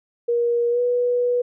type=tone with pitch glide; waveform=sine; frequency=474.2 to 488.7 Hz; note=A#4 to B4; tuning=+30 to -18 cents; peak=-17 dBFS; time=0.28-1.42 s; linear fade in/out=10 ms; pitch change=+52 cents; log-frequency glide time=0.7-0.8 s; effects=none